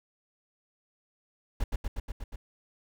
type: noise with echo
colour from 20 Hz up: brown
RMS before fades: -27 dBFS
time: 1.6-1.64 s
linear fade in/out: 5 ms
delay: 120 ms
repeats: 6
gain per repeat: -2 dB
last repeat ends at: 2.36 s
effects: none